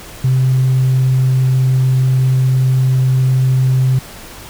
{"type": "tone", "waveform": "sine", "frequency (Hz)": 130, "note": "C3", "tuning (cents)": -11, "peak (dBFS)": -8, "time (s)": [0.24, 3.99], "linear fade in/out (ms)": 5, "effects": ["tanh soft clip ceiling -6 dBFS", "pink hiss -34 dBFS RMS until 4.49 s"]}